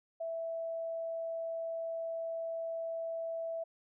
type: tone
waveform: sine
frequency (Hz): 659.3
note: E5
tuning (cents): 0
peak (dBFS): -35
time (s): 0.2-3.64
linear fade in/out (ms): 10
effects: none